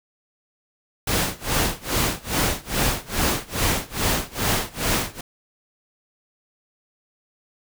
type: noise with tremolo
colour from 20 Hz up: pink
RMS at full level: -20 dBFS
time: 1.07-5.21 s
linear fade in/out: 5 ms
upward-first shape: sine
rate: 2.4 Hz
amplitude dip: 95%
effects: none